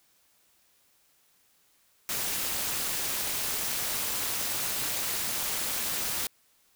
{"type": "noise with amplitude modulation", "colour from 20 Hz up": "white", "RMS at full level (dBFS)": -28, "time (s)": [2.09, 6.27], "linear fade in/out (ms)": 2, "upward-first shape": "sine", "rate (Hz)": 254, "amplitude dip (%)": 65, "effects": ["white hiss -66 dBFS RMS until 6.75 s"]}